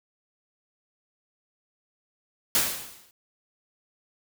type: noise with exponential decay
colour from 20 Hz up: white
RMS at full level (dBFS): -20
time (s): 2.55-3.11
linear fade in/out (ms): 1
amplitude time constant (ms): 120
effects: none